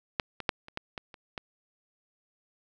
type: clicks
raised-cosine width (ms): 0.3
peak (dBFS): -10 / -20 / -8 / -29 / -17 / -20 / -30 / -19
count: 8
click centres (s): 0.198 / 0.403 / 0.492 / 0.684 / 0.774 / 0.978 / 1.142 / 1.378
effects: none